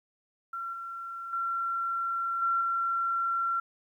sine tone with level steps, 1363 Hz, F6, 43 cents flat, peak -33 / -36 / -28 / -24 / -26 dBFS, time 0.53-3.6 s, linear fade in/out 5 ms, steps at 0.73 / 1.33 / 2.42 / 2.61 s, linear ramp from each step 2 ms, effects 11-bit

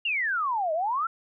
sine exponential two-way sweep, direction down then up, 2882 to 609 to 1386 Hz, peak -24 dBFS, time 0.05-1.07 s, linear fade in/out 5 ms, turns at 0.73 s, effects none

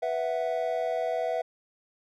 triangle chord, B suspended fourth, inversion none, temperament equal, 493.9 / 659.3 / 740 Hz, B4 / E5 / F#5, 0 / 0 / 0 cents, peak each -30 / -27 / -31 dBFS, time 0.02-1.42 s, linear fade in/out 10 ms, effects none

